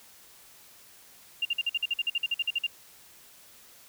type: tone bursts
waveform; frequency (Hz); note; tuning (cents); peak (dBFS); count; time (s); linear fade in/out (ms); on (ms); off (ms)
sine; 2794; F7; 0; -24; 16; 1.42-2.667; 5; 32; 49
effects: white hiss -54 dBFS RMS until 3.88 s